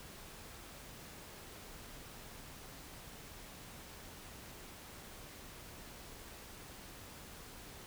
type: silence
effects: pink hiss -52 dBFS RMS until 7.86 s